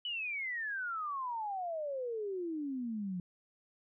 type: exponential sweep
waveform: sine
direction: down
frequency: 3000 to 174.61 Hz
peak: -35 dBFS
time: 0.05-3.2 s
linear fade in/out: 2 ms
effects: none